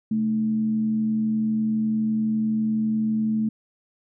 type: tone with frequency modulation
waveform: sine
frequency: 218.5 Hz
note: A3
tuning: 12 cents flat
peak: -20 dBFS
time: 0.11-3.49 s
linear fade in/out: 5 ms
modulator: 88.1 Hz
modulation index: 0.24
effects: none